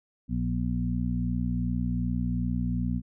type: harmonic tone with a mistuned harmonic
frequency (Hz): 60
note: B1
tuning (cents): -49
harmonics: 1 / 2 / 3 / 4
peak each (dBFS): -31 / -31 / -31 / -31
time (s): 0.28-3.02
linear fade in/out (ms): 50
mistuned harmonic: 4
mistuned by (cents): +19
effects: none